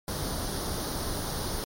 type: noise with comb filter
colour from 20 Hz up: pink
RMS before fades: -32 dBFS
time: 0.08-1.64 s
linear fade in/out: 0 ms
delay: 0.2 ms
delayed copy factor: +0.7
effects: MP3 64 kbps